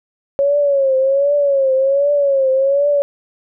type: tone with vibrato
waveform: sine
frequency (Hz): 552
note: C#5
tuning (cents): -7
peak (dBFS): -11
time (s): 0.39-3.02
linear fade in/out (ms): 0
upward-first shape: triangle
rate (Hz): 1.3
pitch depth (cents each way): 98
effects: none